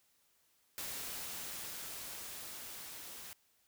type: noise with level ramp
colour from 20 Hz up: white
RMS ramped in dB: -42 to -49 dBFS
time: 0.78-3.33 s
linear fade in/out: 0 ms
effects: white hiss -73 dBFS RMS until 3.67 s